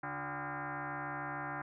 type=tone with frequency modulation; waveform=sine; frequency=295.1 Hz; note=D4; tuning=8 cents sharp; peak=-37 dBFS; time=0.03-1.62 s; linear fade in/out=5 ms; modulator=219 Hz; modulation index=6.9; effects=none